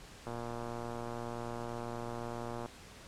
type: click train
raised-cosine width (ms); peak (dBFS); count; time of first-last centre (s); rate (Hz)
1; -27; 283; 0.27-2.66; 118
effects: pink hiss -53 dBFS RMS until 3.07 s + low-pass 9000 Hz 12 dB/octave